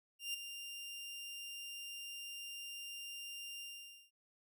sawtooth tone with ADSR envelope, 2794 Hz, F7, in tune, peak -33 dBFS, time 0.19-4.11 s, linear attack 150 ms, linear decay 8 ms, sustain -9 dB, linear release 500 ms, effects none

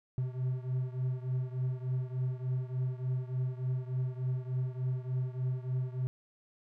triangle beating tone pair, 126.8 / 130.2 Hz, B2 / C3, +46 / -8 cents, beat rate 3.4 Hz, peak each -31 / -34 dBFS, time 0.18-6.07 s, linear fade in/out 0 ms, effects none

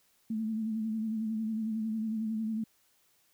sine tone with vibrato, 220 Hz, A3, in tune, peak -30 dBFS, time 0.3-2.64 s, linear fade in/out 5 ms, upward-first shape sine, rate 11 Hz, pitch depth 44 cents each way, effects white hiss -69 dBFS RMS until 3.33 s

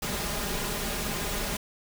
pink noise with comb filter, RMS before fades -31 dBFS, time 0.02-1.57 s, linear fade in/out 5 ms, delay 4.9 ms, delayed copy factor +0.6, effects none

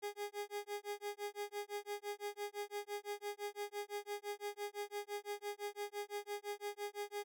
30% pulse tone with tremolo, 411 Hz, G#4, 18 cents flat, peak -36 dBFS, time 0.02-7.24 s, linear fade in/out 20 ms, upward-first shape sine, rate 5.9 Hz, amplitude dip 100%, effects none

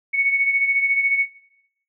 sine beating tone pair, 2217 / 2231 Hz, C#7 / C#7, 0 / +11 cents, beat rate 14 Hz, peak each -17 / -24 dBFS, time 0.13-1.26 s, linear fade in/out 20 ms, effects noise-tail reverb RT60 0.8 s tail -19 dB re dry

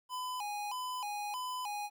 square tone with vibrato, 912 Hz, A#5, 38 cents flat, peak -37 dBFS, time 0.09-1.9 s, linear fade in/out 50 ms, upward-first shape square, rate 1.6 Hz, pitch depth 170 cents each way, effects 12-bit

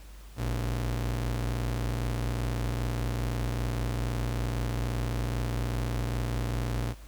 45% pulse ring-modulated tone, 86.3 Hz, F2, 20 cents flat, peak -25 dBFS, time 0.36-6.95 s, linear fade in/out 50 ms, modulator 31.2 Hz, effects added 50 Hz sine -45 dBFS peak until 7.07 s + pink hiss -55 dBFS RMS until 7.07 s

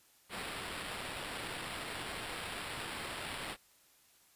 violet noise with sample-and-hold, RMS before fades -42 dBFS, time 0.29-3.57 s, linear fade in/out 50 ms, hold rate 6300 Hz, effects white hiss -66 dBFS RMS until 4.35 s + resampled to 32000 Hz

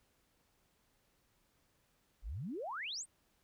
sine exponential sweep, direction up, 38.89 to 9310 Hz, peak -39 dBFS, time 2.22-3.06 s, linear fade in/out 50 ms, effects pink hiss -75 dBFS RMS until 3.43 s

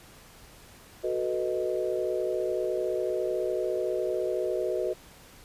sine chord, B dominant seventh, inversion second, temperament equal, 370 / 440 / 493.9 / 622.3 Hz, F#4 / A4 / B4 / D#5, 0 / 0 / 0 / 0 cents, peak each -30 / -34 / -32 / -32 dBFS, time 1.03-4.94 s, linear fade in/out 20 ms, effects pink hiss -52 dBFS RMS until 5.44 s + resampled to 32000 Hz

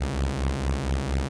sawtooth beating tone pair, 65.41 / 69.71 Hz, C2 / C#2, 0 / +10 cents, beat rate 4.3 Hz, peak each -23 dBFS, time 0-1.29 s, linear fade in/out 20 ms, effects resampled to 22050 Hz

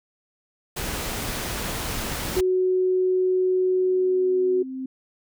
pink noise, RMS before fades -29 dBFS, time 0.76-2.41 s, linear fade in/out 10 ms
sine tone, 370 Hz, F#4, in tune, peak -18 dBFS, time 2.36-4.63 s, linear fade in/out 10 ms
sine tone with exponential growth, 261.6 Hz, C4, in tune, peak -27 dBFS, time 3.06-4.86 s, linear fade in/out 5 ms, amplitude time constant 390 ms
effects none

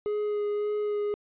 triangle tone with vibrato, 416.6 Hz, G#4, 5 cents sharp, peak -24 dBFS, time 0.06-1.14 s, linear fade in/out 0 ms, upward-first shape sine, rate 1.8 Hz, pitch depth 12 cents each way, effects resampled to 8000 Hz

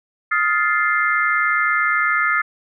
sine chord, F dominant seventh, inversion third, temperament just, 1257.2 / 1396.9 / 1746.1 / 2095 Hz, Eb6 / F6 / A6 / C7, +18 / 0 / -14 / +2 cents, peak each -21 dBFS, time 0.31-2.42 s, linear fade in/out 10 ms, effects none

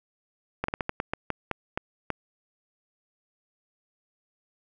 slowing click train, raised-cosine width 0.5 ms, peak -12 dBFS, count 11, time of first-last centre 0.64-2.103 s, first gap 44 ms, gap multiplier 1.25, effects none

